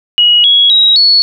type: tone with pitch steps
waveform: sine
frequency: 2903 / 3335 / 3831 / 4400 Hz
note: F#7 / G#7 / A#7 / C#8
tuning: -34 / +7 / +47 / -14 cents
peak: -4 dBFS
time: 0.18-1.22 s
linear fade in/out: 0 ms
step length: 260 ms
effects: none